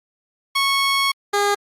15% pulse tone pair in turn, 1102 / 407 Hz, C#6 / G#4, -11 / -35 cents, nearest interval octave + perfect fourth, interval 1724 cents, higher first, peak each -10 dBFS, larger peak neither, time 0.55-1.12 / 1.33-1.55 s, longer first, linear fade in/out 10 ms, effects low-pass 11000 Hz 12 dB/octave + Opus 48 kbps

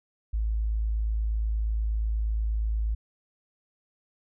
sine tone, 54.2 Hz, A1, 25 cents flat, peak -24 dBFS, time 0.33-2.95 s, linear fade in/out 10 ms, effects none

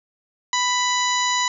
harmonic tone, 991 Hz, B5, 6 cents sharp, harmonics 1 / 2 / 3 / 4 / 5 / 6 / 7, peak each -22 / -25 / -30 / -26 / -35 / -31 / -27 dBFS, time 0.53-1.48 s, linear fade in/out 2 ms, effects none

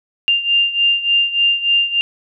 sine beating tone pair, 2794 / 2797.4 Hz, F7 / F7, 0 / +2 cents, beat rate 3.4 Hz, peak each -14 / -18 dBFS, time 0.28-2.01 s, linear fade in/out 0 ms, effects none

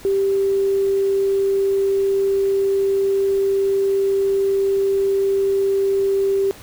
sine tone with quantisation, 392 Hz, G4, in tune, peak -15 dBFS, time 0.05-6.51 s, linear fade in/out 0 ms, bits 7, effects pink hiss -42 dBFS RMS until 6.62 s

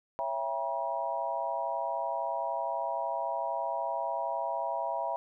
sine chord, C# diminished seventh, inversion none, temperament just, 554.4 / 665.2 / 798.3 / 957.9 Hz, C#5 / E5 / G5 / Bb5, 0 / +16 / +31 / +47 cents, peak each -39 / -34 / -37 / -34 dBFS, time 0.19-5.16 s, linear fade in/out 0 ms, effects none

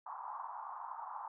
white band-pass noise, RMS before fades -45 dBFS, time 0.06-1.28 s, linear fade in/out 5 ms, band 840 to 1100 Hz, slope 48 dB/octave, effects none

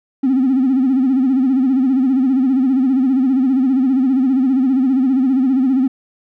triangle tone with vibrato, 261.6 Hz, C4, in tune, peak -8 dBFS, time 0.23-5.88 s, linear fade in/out 10 ms, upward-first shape sine, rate 15 Hz, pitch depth 95 cents each way, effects tanh soft clip ceiling -8 dBFS

